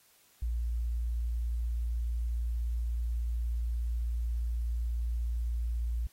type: tone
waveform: sine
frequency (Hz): 58.27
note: A#1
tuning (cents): 0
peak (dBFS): -29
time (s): 0.42-6.07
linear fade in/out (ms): 5
effects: white hiss -64 dBFS RMS until 6.12 s + AAC 48 kbps